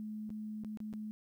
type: tone with dropouts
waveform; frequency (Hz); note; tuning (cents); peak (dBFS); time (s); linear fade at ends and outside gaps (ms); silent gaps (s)
sine; 214.3; A3; -45; -39; 0-1.11; 0; 0.294-0.303 / 0.637-0.647 / 0.773-0.803 / 0.929-0.937
effects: 12-bit